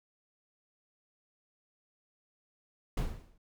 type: noise with exponential decay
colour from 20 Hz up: brown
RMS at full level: -27 dBFS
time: 2.97-3.38 s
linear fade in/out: 5 ms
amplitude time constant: 88 ms
effects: none